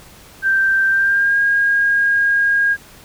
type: tone with pitch glide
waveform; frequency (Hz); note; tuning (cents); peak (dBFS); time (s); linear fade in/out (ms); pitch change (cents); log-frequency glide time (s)
sine; 1568 to 1627.1; G6 to G#6; 0 to -36; -12; 0.42-2.77; 50; +64; 0.89-1.39
effects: pink hiss -43 dBFS RMS until 3.04 s